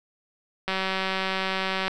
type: click train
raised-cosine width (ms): 0.3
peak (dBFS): -11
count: 229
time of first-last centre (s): 0.68-1.88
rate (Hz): 190
effects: none